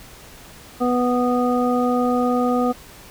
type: harmonic tone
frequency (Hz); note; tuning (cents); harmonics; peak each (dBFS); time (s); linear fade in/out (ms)
246.9; B3; 0; 1 / 2 / 3 / 5; -19 / -22 / -24 / -26; 0.8-2.73; 20
effects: pink hiss -43 dBFS RMS until 3.1 s